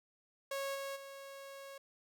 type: tone with level steps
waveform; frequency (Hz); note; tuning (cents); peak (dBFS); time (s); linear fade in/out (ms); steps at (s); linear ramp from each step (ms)
sawtooth; 550; C#5; -14; -33 / -36 / -44; 0.51-1.78; 5; 0.74 / 0.95; 20
effects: none